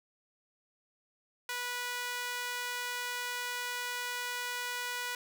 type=tone with high-pass filter; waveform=sawtooth; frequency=490 Hz; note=B4; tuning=14 cents flat; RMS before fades=-37 dBFS; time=1.49-5.15 s; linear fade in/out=2 ms; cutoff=1400 Hz; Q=1.1; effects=none